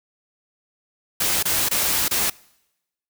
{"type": "noise with dropouts", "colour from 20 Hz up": "white", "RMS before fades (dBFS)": -21, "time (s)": [1.2, 2.3], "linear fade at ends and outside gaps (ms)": 5, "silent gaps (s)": [[1.428, 1.453], [1.688, 1.711], [2.082, 2.11]], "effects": ["noise-tail reverb RT60 0.9 s tail -24 dB re dry"]}